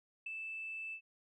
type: tone with ADSR envelope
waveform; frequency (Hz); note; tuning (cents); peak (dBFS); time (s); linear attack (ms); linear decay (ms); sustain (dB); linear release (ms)
sine; 2637; E7; 0; -36; 0.26-1.01; 7; 8; -4; 79
effects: tanh soft clip ceiling -33 dBFS